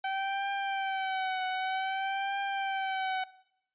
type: tone with vibrato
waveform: sawtooth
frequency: 769 Hz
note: G5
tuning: 33 cents flat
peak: -26 dBFS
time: 0.04-3.24 s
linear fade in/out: 5 ms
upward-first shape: triangle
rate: 0.53 Hz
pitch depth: 58 cents each way
effects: noise-tail reverb RT60 0.8 s tail -21 dB re dry + resampled to 8000 Hz